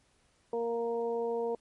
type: harmonic tone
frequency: 233.1 Hz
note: A#3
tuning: in tune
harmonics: 1 / 2 / 3 / 4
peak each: -42 / -30 / -41 / -41 dBFS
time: 0.53-1.55 s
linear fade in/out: 2 ms
effects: pink hiss -69 dBFS RMS until 1.6 s + MP3 48 kbps